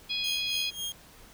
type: harmonic tone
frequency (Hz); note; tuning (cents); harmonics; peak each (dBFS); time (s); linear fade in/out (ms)
830.6; G#5; 0; 3 / 4 / 5 / 6; -35 / -31 / -37 / -38; 0.09-0.71; 20
type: tone with tremolo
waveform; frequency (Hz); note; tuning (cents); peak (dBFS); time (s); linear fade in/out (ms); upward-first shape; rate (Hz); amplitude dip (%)
sawtooth; 3241; G#7; -43; -28; 0.24-0.92; 0; sine; 3.7; 85
effects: pink hiss -53 dBFS RMS until 1.33 s